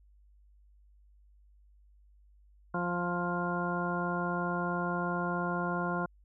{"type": "harmonic tone", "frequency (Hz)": 175.4, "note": "F3", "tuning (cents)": 8, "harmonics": [1, 2, 3, 4, 5, 6, 8], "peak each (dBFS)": [-34, -38, -40, -38, -43, -37, -37], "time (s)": [2.74, 6.06], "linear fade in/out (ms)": 5, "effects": ["added 50 Hz sine -58 dBFS peak until 6.24 s"]}